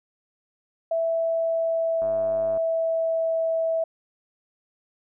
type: tone with pitch glide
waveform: sine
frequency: 659.3 to 653.2 Hz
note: E5 to E5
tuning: 0 to -16 cents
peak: -21 dBFS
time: 0.91-3.84 s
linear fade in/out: 5 ms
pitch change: -16 cents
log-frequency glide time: 1.1-3.43 s
type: click train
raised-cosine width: 1 ms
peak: -27 dBFS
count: 58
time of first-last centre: 2.02-2.573 s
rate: 103 Hz
effects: none